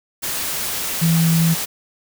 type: tone in noise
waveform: sine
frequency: 164.81 Hz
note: E3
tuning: in tune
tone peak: -13 dBFS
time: 1.01-1.55 s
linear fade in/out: 20 ms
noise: white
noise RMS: -24 dBFS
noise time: 0.22-1.66 s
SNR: +8 dB
effects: none